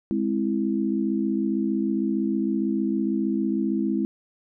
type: chord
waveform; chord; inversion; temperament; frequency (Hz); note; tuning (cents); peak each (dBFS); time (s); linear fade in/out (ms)
sine; Ab augmented; none; equal with one note detuned; 207.7 / 263.1 / 329.6; Ab3 / C4 / E4; 0 / +10 / 0; -25 / -27 / -26; 0.11-4.05; 0
effects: none